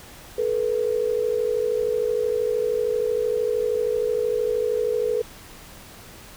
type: tone pair together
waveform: sine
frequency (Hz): 432.8 / 485.8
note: A4 / B4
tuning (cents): -29 / -29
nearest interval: major second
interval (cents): 200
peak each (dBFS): -23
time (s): 0.38-5.22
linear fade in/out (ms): 5
effects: pink hiss -44 dBFS RMS until 6.36 s